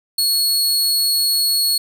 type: tone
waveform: sawtooth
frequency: 4349 Hz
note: C#8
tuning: 34 cents flat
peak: -12 dBFS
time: 0.18-1.78 s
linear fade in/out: 5 ms
effects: none